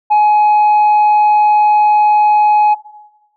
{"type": "tone", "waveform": "sine", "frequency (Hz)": 842, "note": "G#5", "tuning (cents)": 24, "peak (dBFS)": -4, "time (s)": [0.1, 2.75], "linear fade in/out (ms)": 20, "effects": ["noise-tail reverb RT60 1.0 s tail -17 dB re dry", "tanh soft clip ceiling -6 dBFS"]}